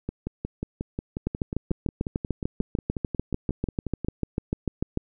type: two click trains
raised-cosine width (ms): 3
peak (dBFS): -12 / -16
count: 26 / 23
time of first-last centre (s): 1.27-4.974 / 0.09-4.047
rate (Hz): 6.75 / 5.56
effects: none